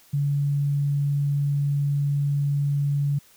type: tone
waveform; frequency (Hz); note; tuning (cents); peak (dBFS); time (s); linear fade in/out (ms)
sine; 142.7; D3; -49; -20; 0.13-3.19; 10
effects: white hiss -55 dBFS RMS until 3.36 s